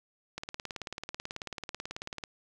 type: click train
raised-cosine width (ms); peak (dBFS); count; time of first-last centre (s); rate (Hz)
0.2; -20; 35; 0.38-2.238; 18.3
effects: none